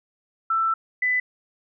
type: tone pair in turn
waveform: sine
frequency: 1331 / 1999.3 Hz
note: E6 / B6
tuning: +16 / +21 cents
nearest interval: perfect fifth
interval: 705 cents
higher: second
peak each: -19 dBFS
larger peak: neither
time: 0.5-0.74 / 1.02-1.2 s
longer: first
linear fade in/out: 5 ms
effects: none